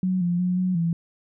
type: tone with pitch steps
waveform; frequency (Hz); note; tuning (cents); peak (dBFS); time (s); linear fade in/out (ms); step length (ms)
sine; 185.2 / 174.7 / 180.7 / 183.8 / 167.7; F#3 / F3 / F#3 / F#3 / E3; +2 / +1 / -41 / -11 / +30; -20; 0.03-0.93; 2; 180
effects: none

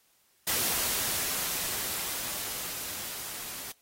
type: noise with level ramp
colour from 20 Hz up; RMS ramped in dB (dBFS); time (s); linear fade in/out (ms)
white; -28 to -40; 0.47-3.72; 5
effects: white hiss -67 dBFS RMS until 3.81 s + AAC 48 kbps

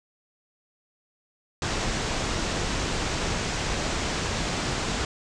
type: low-pass noise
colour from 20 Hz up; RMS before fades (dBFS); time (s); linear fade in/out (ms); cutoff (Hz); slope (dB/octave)
pink; -28; 1.62-5.05; 2; 7800; 48
effects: none

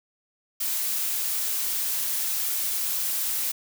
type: noise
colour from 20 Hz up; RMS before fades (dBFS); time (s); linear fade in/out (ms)
blue; -27; 0.6-3.52; 10
effects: none

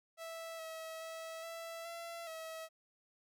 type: tone with pitch steps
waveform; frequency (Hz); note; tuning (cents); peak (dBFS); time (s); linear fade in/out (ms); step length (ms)
sawtooth; 657 / 645 / 650 / 663 / 675 / 645; E5 / E5 / E5 / E5 / E5 / E5; -6 / -38 / -24 / +10 / +41 / -38; -40; 0.17-2.69; 50; 420
effects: none

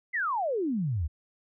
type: exponential sweep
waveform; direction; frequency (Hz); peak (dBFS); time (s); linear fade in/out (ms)
sine; down; 2100 to 69.3; -26; 0.13-1.08; 20
effects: none

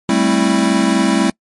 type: chord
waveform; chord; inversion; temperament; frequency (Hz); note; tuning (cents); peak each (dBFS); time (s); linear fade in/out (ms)
square; A minor seventh; third; equal with one note detuned; 196 / 220 / 264.2 / 329.6; G3 / A3 / C4 / E4; 0 / 0 / +17 / 0; -18; 0.09-1.3; 2
effects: noise-tail reverb RT60 0.1 s tail -26 dB re dry + MP3 48 kbps

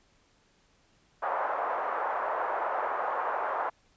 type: band-pass noise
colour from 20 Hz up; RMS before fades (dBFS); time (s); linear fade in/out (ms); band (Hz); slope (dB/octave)
pink; -31; 1.22-3.7; 10; 610 to 1300; 24
effects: pink hiss -66 dBFS RMS until 3.96 s + resampled to 16000 Hz

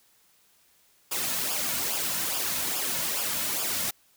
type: noise with flanger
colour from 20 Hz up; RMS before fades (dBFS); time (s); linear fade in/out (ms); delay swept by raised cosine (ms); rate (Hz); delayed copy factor
white; -29; 1.11-3.91; 10; 0.49 to 2.59; 2.4; -0.65
effects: white hiss -63 dBFS RMS until 4.16 s

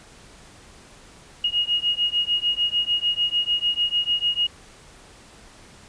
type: beating tone pair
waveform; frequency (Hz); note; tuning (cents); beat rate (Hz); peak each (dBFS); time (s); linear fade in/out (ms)
sine; 2871 / 2877.7; F7 / F#7; +47 / -49; 6.7; -23; 1.44-4.47; 5
effects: pink hiss -48 dBFS RMS until 5.88 s + resampled to 22050 Hz

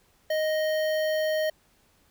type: tone with notch filter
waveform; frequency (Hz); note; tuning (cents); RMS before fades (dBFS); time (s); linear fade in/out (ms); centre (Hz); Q
square; 622.3; D#5; 0; -26; 0.3-1.5; 5; 8100; 0.81
effects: pink hiss -64 dBFS RMS until 2.1 s

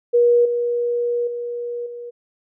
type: tone with level steps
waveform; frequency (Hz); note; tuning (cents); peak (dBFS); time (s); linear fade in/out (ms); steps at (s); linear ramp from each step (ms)
sine; 479; A#4; +47; -11 / -18 / -24 / -30; 0.13-2.11; 20; 0.45 / 1.27 / 1.86; 5
effects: none

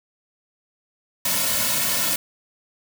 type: noise with comb filter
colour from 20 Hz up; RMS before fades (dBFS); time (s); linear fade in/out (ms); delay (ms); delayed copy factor
white; -22; 1.25-2.16; 5; 2.5; -0.9
effects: none

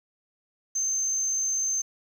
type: tone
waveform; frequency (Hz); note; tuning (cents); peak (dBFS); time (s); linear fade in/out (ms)
sine; 6272; G8; 0; -23; 0.75-1.82; 10
effects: tanh soft clip ceiling -20 dBFS + 9-bit

